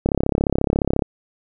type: click train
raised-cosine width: 2 ms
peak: -4 dBFS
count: 34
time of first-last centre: 0.06-1.022 s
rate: 34.3 Hz
effects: none